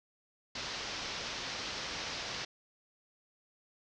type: low-pass noise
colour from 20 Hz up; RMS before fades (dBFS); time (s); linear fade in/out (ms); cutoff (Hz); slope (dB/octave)
white; -40; 0.55-2.45; 5; 5800; 48
effects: none